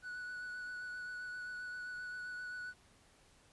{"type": "tone with vibrato", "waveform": "triangle", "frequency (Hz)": 1477, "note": "F#6", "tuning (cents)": -3, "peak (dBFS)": -40, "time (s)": [0.02, 2.74], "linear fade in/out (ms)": 50, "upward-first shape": "triangle", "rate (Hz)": 7.6, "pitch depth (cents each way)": 18, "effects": ["pink hiss -66 dBFS RMS until 3.52 s", "resampled to 24000 Hz"]}